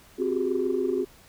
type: tone cluster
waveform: sine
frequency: 262.6 / 363.7 / 390.3 / 411.3 Hz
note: C4 / F#4 / G4 / G#4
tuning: +6 / -30 / -8 / -17 cents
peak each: -30 / -26 / -29 / -29 dBFS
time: 0.18-1.05 s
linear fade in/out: 20 ms
effects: tanh soft clip ceiling -15 dBFS + pink hiss -54 dBFS RMS until 1.28 s